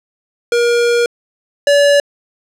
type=tone pair in turn; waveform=square; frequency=475 / 572.6 Hz; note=A#4 / D5; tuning=+33 / -44 cents; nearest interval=minor third; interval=323 cents; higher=second; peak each=-11 / -8 dBFS; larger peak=second; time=0.52-1.06 / 1.67-2 s; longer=first; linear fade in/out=2 ms; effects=low-pass 8000 Hz 12 dB/octave